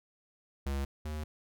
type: tone pair in turn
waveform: square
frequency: 69 / 76.34 Hz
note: C#2 / D#2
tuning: -7 / -32 cents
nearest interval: major second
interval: 175 cents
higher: second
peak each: -32 / -36 dBFS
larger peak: first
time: 0.66-0.85 / 1.05-1.24 s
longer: neither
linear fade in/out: 5 ms
effects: none